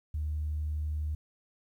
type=tone; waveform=sine; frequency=76 Hz; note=D#2; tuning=40 cents flat; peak=-29 dBFS; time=0.14-1.15 s; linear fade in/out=5 ms; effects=tanh soft clip ceiling -25 dBFS + 11-bit